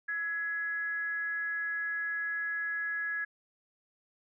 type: tone with frequency modulation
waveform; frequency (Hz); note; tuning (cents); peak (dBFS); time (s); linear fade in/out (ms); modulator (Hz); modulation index
sine; 1679; G#6; +18; -31; 0.08-3.25; 10; 355; 0.31
effects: none